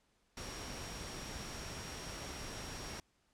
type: tone in noise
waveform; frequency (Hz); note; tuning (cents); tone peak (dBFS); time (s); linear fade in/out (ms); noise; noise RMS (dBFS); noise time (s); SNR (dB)
sine; 5600; F8; +4; -52; 0.37-3; 2; pink; -45; 0.37-3; -10
effects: pink hiss -75 dBFS RMS until 3.33 s + low-pass 9000 Hz 12 dB/octave